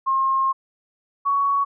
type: tone pair in turn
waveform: sine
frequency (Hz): 1070 / 1118.9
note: C6 / C#6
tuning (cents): +38 / +16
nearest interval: minor second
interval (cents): 78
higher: second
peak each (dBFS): -17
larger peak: neither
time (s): 0.06-0.53 / 1.25-1.65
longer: first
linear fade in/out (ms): 20
effects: none